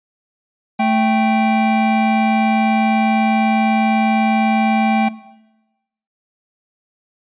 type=tone pair together; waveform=square; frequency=220 / 784 Hz; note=A3 / G5; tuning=0 / 0 cents; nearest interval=octave + minor seventh; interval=2200 cents; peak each=-17 dBFS; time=0.79-5.09 s; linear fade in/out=10 ms; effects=noise-tail reverb RT60 1.0 s tail -18 dB re dry + resampled to 8000 Hz